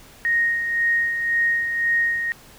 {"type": "tone with tremolo", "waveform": "sine", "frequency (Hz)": 1864.7, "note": "A#6", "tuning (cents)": 0, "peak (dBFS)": -16, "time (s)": [0.25, 2.32], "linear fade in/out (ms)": 0, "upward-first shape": "sine", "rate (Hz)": 1.9, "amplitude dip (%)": 50, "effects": ["pink hiss -47 dBFS RMS until 2.58 s"]}